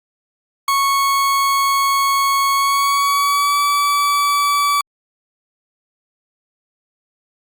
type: tone with pitch glide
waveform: 40% pulse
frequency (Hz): 1104 to 1149.6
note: C#6 to D6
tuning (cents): -7 to -37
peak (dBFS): -13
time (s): 0.68-4.81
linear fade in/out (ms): 2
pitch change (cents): +70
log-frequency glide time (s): 2.55-3.6
effects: Opus 48 kbps